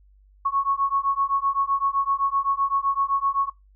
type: beating tone pair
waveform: sine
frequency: 1100 / 1107.8 Hz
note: C#6 / C#6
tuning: -14 / -1 cents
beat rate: 7.8 Hz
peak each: -24 / -23 dBFS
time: 0.45-3.5 s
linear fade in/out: 10 ms
effects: noise-tail reverb RT60 0.2 s tail -22 dB re dry + added 49 Hz sine -52 dBFS peak until 3.75 s